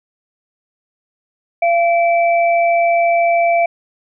sine tone pair together, 683.1 / 2317 Hz, F5 / D7, -38 / -24 cents, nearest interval octave + major sixth, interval 2114 cents, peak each -11 / -20 dBFS, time 1.62-3.66 s, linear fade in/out 5 ms, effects none

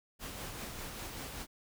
pink noise with tremolo, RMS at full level -42 dBFS, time 0.19-1.47 s, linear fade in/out 50 ms, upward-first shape sine, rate 5.1 Hz, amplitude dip 30%, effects none

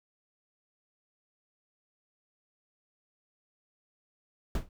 brown noise with exponential decay, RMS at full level -22 dBFS, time 4.55-4.69 s, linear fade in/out 2 ms, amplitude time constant 30 ms, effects none

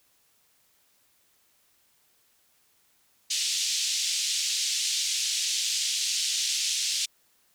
white band-pass noise, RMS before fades -28 dBFS, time 3.3-7.06 s, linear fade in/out 10 ms, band 2900 to 7100 Hz, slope 24 dB/octave, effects white hiss -66 dBFS RMS until 7.54 s

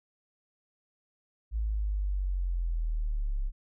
sine linear sweep, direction down, 55 to 32.96 Hz, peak -27 dBFS, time 1.51-3.52 s, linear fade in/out 50 ms, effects none

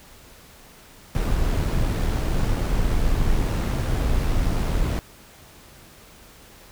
brown noise with amplitude modulation, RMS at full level -20 dBFS, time 1.15-4.99 s, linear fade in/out 0 ms, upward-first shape sine, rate 80.5 Hz, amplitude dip 30%, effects pink hiss -48 dBFS RMS until 6.71 s

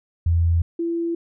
sine tone pair in turn, 84.2 / 336.8 Hz, E2 / E4, +37 / +37 cents, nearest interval 2 octaves, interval 2400 cents, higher second, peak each -15 / -21 dBFS, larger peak first, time 0.26-0.62 / 0.79-1.15 s, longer neither, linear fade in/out 5 ms, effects none

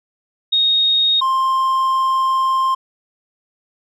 sine / triangle tone pair in turn, 3729 / 1054.3 Hz, A#7 / C6, 0 / +13 cents, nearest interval octave + minor seventh, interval 2187 cents, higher first, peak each -12 dBFS, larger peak neither, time 0.52-1.21 / 1.21-2.75 s, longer second, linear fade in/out 10 ms, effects none

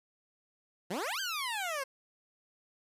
15% pulse exponential two-way sweep, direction up then down, 162.1 to 1619 to 521 Hz, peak -27 dBFS, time 0.9-1.84 s, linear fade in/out 10 ms, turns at 1.2 s, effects resampled to 32000 Hz

